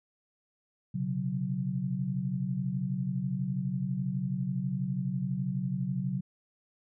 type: chord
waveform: sine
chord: B suspended second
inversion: none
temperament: equal with one note detuned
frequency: 126.5 / 138.59 / 185 Hz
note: B2 / C#3 / F#3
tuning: +42 / 0 / 0 cents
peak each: -36 / -33 / -32 dBFS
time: 0.94-6.21 s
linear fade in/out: 10 ms
effects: none